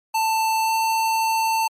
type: tone with pitch glide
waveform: square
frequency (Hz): 887 to 893.7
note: A5 to A5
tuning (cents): +14 to +27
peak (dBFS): -19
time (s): 0.14-1.68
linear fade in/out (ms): 10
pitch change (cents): +13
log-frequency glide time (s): 0.64-0.71
effects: MP3 64 kbps